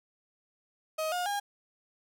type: tone with pitch steps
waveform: 35% pulse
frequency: 630 / 715.4 / 812.3 Hz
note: D#5 / F5 / G#5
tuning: +21 / +41 / -39 cents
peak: -28 dBFS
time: 0.98-1.4 s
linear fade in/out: 10 ms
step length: 140 ms
effects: none